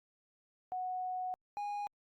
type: tone pair in turn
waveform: sine / triangle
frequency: 737 / 821.3 Hz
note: F#5 / G#5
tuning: -7 / -20 cents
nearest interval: major second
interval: 187 cents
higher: second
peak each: -35 / -34 dBFS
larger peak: second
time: 0.72-1.34 / 1.57-1.87 s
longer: first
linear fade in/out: 0 ms
effects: Opus 48 kbps